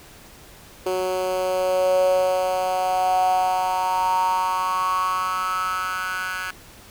10% pulse tone with high-pass filter sweep, 185 Hz, F#3, in tune, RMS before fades -22 dBFS, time 0.86-6.51 s, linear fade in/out 5 ms, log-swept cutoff 420 to 1600 Hz, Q 8, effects pink hiss -46 dBFS RMS until 6.9 s

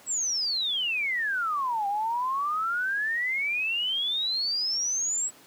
sine exponential two-way sweep, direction down then up, 7902 to 789 to 7902 Hz, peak -25 dBFS, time 0.06-5.31 s, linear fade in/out 50 ms, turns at 1.87 s, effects pink hiss -53 dBFS RMS until 5.46 s + high-pass 200 Hz 12 dB/octave

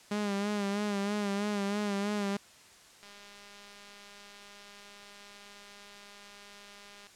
sawtooth tone with vibrato, 203.6 Hz, G#3, 34 cents flat, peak -26 dBFS, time 0.11-2.37 s, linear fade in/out 5 ms, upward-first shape sine, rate 3.1 Hz, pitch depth 48 cents each way
click train, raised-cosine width 0.2 ms, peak -35 dBFS, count 821, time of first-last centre 3.03-7.069 s, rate 203 Hz
effects white hiss -56 dBFS RMS until 7.15 s + low-pass 8000 Hz 12 dB/octave

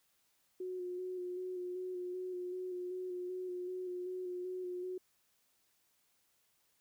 sine tone with vibrato, 363.6 Hz, F#4, 30 cents flat, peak -38 dBFS, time 0.6-4.98 s, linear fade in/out 5 ms, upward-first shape square, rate 2.6 Hz, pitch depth 20 cents each way, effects white hiss -75 dBFS RMS until 6.8 s

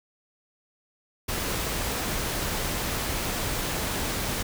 pink noise, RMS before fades -29 dBFS, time 1.28-4.43 s, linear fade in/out 10 ms, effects none

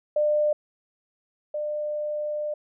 sine tone pair in turn, 599 / 599 Hz, D5 / D5, +34 / +34 cents, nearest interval unison, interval 0 cents, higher neither, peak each -19 / -26 dBFS, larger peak first, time 0.16-0.53 / 1.54-2.54 s, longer second, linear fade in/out 5 ms, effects none

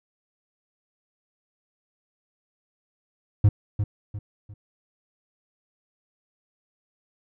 triangle tone with echo, 103.2 Hz, G#2, 10 cents flat, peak -10 dBFS, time 3.44-3.49 s, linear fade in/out 5 ms, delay 350 ms, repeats 3, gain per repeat -9 dB, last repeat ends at 4.54 s, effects none

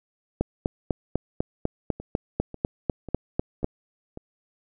two click trains, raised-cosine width 2 ms, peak -23 / -9 dBFS, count 5 / 14, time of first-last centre 2-4.174 / 0.41-3.644 s, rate 1.84 / 4.02 Hz, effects none

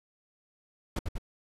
brown noise bursts, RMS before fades -31 dBFS, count 3, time 0.96-1.183 s, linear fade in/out 5 ms, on 31 ms, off 65 ms, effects resampled to 32000 Hz

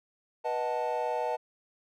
triangle chord, B dominant seventh, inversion none, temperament equal with one note detuned, 488.8 / 622.3 / 740 / 880 Hz, B4 / D#5 / F#5 / A5, -18 / 0 / 0 / 0 cents, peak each -32 / -32 / -34 / -31 dBFS, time 0.44-1.37 s, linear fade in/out 20 ms, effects none

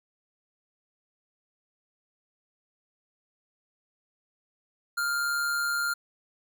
square tone with amplitude modulation, 1400 Hz, F6, 4 cents sharp, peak -25 dBFS, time 4.97-5.94 s, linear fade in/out 10 ms, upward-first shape sine, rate 141 Hz, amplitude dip 35%, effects none

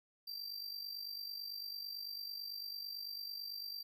square tone with amplitude modulation, 4699 Hz, D8, in tune, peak -40 dBFS, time 0.27-3.83 s, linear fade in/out 10 ms, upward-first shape sine, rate 49 Hz, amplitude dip 65%, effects none

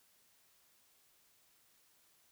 silence, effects white hiss -70 dBFS RMS until 2.31 s

